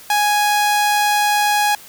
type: tone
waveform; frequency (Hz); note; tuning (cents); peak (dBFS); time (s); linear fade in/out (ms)
sawtooth; 830.6; G#5; 0; -10; 0.1-1.75; 2
effects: white hiss -41 dBFS RMS until 1.88 s